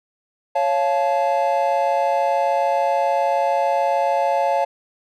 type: chord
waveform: triangle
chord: Db augmented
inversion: none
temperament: just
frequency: 554.4 / 693 / 866.2 Hz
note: Db5 / F5 / A5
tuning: 0 / -14 / -27 cents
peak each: -19 dBFS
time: 0.55-4.65 s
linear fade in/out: 10 ms
effects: none